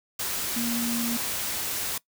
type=tone in noise; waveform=sine; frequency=234.7 Hz; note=A#3; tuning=12 cents sharp; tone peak=-27 dBFS; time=0.56-1.17 s; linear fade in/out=5 ms; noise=white; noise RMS=-30 dBFS; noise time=0.19-1.98 s; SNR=0 dB; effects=noise-tail reverb RT60 0.1 s tail -21 dB re dry